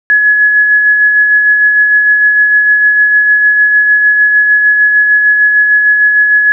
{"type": "tone with tremolo", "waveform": "sine", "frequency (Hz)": 1693, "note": "G#6", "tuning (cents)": 33, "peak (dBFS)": -3, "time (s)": [0.1, 6.52], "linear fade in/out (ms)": 0, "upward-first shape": "sine", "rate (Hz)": 6.6, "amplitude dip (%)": 35, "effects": []}